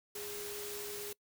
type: tone in noise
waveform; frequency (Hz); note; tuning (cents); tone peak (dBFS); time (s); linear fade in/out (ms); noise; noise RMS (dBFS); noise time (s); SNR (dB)
sine; 412; G#4; -14; -44; 0.15-1.13; 5; white; -44; 0.15-1.13; -3
effects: noise-tail reverb RT60 0.1 s tail -24 dB re dry